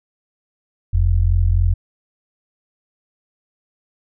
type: tone pair together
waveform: sine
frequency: 43.66 / 87.31 Hz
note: F1 / F2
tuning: 0 / 0 cents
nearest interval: octave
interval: 1200 cents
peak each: -15 dBFS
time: 0.93-1.74 s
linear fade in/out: 10 ms
effects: none